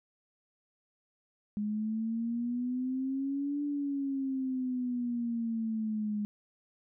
sine exponential two-way sweep, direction up then down, 206.9 to 291.1 to 206.9 Hz, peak -30 dBFS, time 1.57-6.25 s, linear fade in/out 0 ms, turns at 3.63 s, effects none

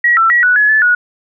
sine tone with pitch steps, 1913 / 1338 / 1920 / 1476 / 1696 / 1738 / 1457 Hz, A#6 / E6 / B6 / F#6 / G#6 / A6 / F#6, +44 / +25 / -49 / -5 / +36 / -22 / -27 cents, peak -7 dBFS, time 0.04-0.95 s, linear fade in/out 5 ms, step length 130 ms, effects none

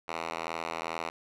5% pulse tone with band-pass filter, 82.41 Hz, E2, in tune, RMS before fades -36 dBFS, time 0.08-1.1 s, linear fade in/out 5 ms, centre 1600 Hz, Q 0.77, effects none

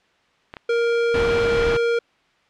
clicks, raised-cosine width 0.3 ms, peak -17 dBFS, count 2, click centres 0.539 / 0.568 s
square tone, 468.2 Hz, A#4, 8 cents sharp, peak -18 dBFS, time 0.69-1.99 s, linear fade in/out 5 ms
pink noise, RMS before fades -25 dBFS, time 1.14-1.77 s, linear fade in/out 5 ms
effects white hiss -60 dBFS RMS until 2.49 s + low-pass 3000 Hz 12 dB/octave

